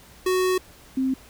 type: tone pair in turn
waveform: square / sine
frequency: 370 / 262.8 Hz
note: F#4 / C4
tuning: 0 / +8 cents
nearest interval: tritone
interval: 592 cents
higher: first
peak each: -20 dBFS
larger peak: neither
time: 0.26-0.58 / 0.97-1.14 s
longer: first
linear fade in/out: 5 ms
effects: added 60 Hz sine -55 dBFS peak until 1.29 s + pink hiss -50 dBFS RMS until 1.29 s